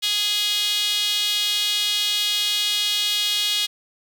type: tone with high-pass filter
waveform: sawtooth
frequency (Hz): 415.3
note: G#4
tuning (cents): 0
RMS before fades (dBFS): -22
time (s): 0.02-3.67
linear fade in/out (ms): 20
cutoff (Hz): 3400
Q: 4.6
effects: none